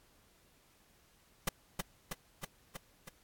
pink noise with echo, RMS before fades -31 dBFS, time 1.47-1.49 s, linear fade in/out 5 ms, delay 320 ms, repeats 5, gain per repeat -3 dB, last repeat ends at 3.09 s, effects pink hiss -67 dBFS RMS until 3.23 s + AAC 64 kbps

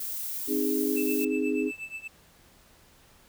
violet noise, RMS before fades -34 dBFS, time 0-1.25 s, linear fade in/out 5 ms
sine chord, Ab major, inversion first, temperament equal with one note detuned, 261.6 / 311.1 / 413.6 Hz, C4 / Eb4 / Ab4, 0 / 0 / -7 cents, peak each -29 dBFS, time 0.47-1.72 s, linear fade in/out 50 ms
triangle tone with tremolo, 2637 Hz, E7, in tune, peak -31 dBFS, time 0.96-2.08 s, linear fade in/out 10 ms, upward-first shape triangle, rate 8.3 Hz, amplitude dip 95%
effects pink hiss -58 dBFS RMS until 3.28 s

